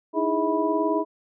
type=tone cluster; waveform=sine; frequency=307.2 / 326.3 / 414.5 / 642 / 983 Hz; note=D#4 / E4 / G#4 / E5 / B5; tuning=-22 / -18 / -3 / -46 / -8 cents; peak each=-27 dBFS; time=0.13-1.05 s; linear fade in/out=50 ms; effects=none

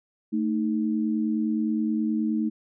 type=tone pair together; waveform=sine; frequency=222.1 / 311.7 Hz; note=A3 / D#4; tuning=+16 / +3 cents; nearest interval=tritone; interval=587 cents; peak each=-24 / -27 dBFS; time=0.32-2.5 s; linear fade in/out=20 ms; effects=none

